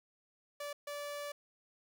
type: tone bursts at uneven times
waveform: sawtooth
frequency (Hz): 580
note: D5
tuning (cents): -22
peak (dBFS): -36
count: 2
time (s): 0.6-0.73 / 0.87-1.32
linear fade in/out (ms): 5
effects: none